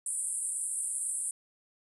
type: band-pass noise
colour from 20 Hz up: white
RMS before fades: -34 dBFS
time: 0.06-1.31 s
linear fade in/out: 2 ms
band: 8300 to 10000 Hz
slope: 96 dB/octave
effects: none